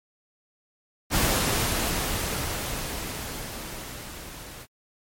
pink noise with level ramp, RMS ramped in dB -22 to -42 dBFS, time 1.1-4.67 s, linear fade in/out 50 ms, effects MP3 64 kbps

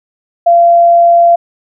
sine tone, 686 Hz, F5, 31 cents flat, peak -3 dBFS, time 0.46-1.36 s, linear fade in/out 10 ms, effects none

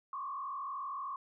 sine tone with frequency modulation, 1108.7 Hz, C#6, in tune, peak -37 dBFS, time 0.13-1.16 s, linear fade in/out 2 ms, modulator 43.4 Hz, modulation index 1.4, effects none

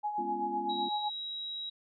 sine tone with tremolo, 837 Hz, G#5, 13 cents sharp, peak -29 dBFS, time 0.03-1.1 s, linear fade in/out 20 ms, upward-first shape sine, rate 7.9 Hz, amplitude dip 55%
sine chord, C# dominant seventh, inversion second, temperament just, 207.9 / 249.5 / 277.2 / 346.5 Hz, G#3 / B3 / C#4 / E#4, +2 / +18 / 0 / -14 cents, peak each -44 / -43 / -45 / -39 dBFS, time 0.18-0.89 s, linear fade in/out 5 ms
sine tone, 3848 Hz, B7, 46 cents flat, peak -36 dBFS, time 0.69-1.7 s, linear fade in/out 10 ms
effects none

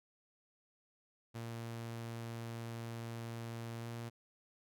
sawtooth tone with pitch glide, 115.8 to 117.08 Hz, A#2 to A#2, -11 to +8 cents, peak -38 dBFS, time 1.34-4.1 s, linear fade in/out 20 ms, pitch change +19 cents, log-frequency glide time 3.8-3.87 s, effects none

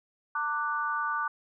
sine chord, D major, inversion second, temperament equal with one note detuned, 902.7 / 1174.7 / 1480 Hz, A5 / D6 / F#6, +44 / 0 / 0 cents, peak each -35 / -30 / -32 dBFS, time 0.35-1.28 s, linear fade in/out 5 ms, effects none

